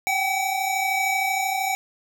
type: tone cluster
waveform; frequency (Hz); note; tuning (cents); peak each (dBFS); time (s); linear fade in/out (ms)
square; 760 / 793 / 2279; F#5 / G5 / C#7; +46 / +20 / +47; -26 / -29 / -26; 0.07-1.75; 0
effects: none